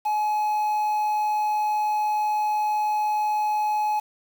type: tone with quantisation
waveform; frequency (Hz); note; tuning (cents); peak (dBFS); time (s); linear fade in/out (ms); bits
triangle; 847; G#5; +34; -19; 0.05-4; 10; 7
effects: none